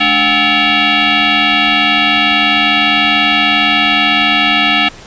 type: tone with frequency modulation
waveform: sine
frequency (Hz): 293.7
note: D4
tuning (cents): 0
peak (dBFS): -8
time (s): 0-4.89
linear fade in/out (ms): 10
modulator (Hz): 507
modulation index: 6.4
effects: pink hiss -35 dBFS RMS until 5.06 s + resampled to 16000 Hz